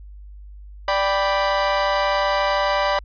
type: chord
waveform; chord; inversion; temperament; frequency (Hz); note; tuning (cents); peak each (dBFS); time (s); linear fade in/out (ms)
30% pulse; G major; second; equal; 587.3 / 784 / 987.8; D5 / G5 / B5; 0 / 0 / 0; -18 / -22 / -20; 0.88-2.99; 2
effects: added 50 Hz sine -37 dBFS peak until 3.04 s + resampled to 11025 Hz